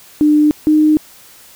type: tone pair in turn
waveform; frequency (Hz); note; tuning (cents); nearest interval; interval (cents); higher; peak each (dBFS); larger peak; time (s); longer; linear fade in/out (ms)
sine; 300.3 / 306.6; D4 / D#4; +39 / -25; unison; 36; second; -7; neither; 0.21-0.51 / 0.67-0.97; neither; 0
effects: white hiss -42 dBFS RMS until 1.55 s